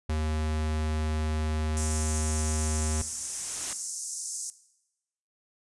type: tone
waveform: square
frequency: 77.5 Hz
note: D#2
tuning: 6 cents flat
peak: -27 dBFS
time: 0.09-3.02 s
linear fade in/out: 5 ms
type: band-pass noise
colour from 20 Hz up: pink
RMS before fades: -36 dBFS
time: 1.77-4.5 s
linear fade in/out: 0 ms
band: 5800 to 10000 Hz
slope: 48 dB/octave
type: noise with exponential growth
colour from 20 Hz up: white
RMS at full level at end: -35 dBFS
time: 2.12-3.73 s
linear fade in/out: 2 ms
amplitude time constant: 350 ms
effects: noise-tail reverb RT60 0.9 s tail -17 dB re dry + resampled to 24000 Hz